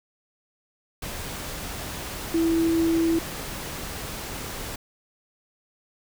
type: tone in noise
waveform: sine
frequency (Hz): 329.6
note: E4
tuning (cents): 0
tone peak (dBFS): -19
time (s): 2.34-3.19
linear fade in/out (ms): 5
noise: pink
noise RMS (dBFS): -34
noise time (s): 1.02-4.76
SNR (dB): +12
effects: none